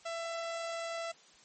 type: tone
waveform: sawtooth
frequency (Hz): 668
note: E5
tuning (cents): +23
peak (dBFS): -32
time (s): 0.05-1.12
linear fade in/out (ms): 10
effects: white hiss -60 dBFS RMS until 1.44 s + MP3 32 kbps